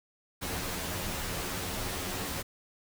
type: noise with comb filter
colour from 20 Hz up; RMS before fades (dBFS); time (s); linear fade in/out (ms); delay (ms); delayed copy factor
pink; -35; 0.41-2.43; 20; 11; +0.65
effects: none